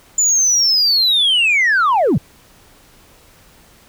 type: linear sweep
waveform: sine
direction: down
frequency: 7080 to 98 Hz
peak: -9 dBFS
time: 0.18-2.18 s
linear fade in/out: 5 ms
effects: tanh soft clip ceiling -9 dBFS + pink hiss -48 dBFS RMS until 3.88 s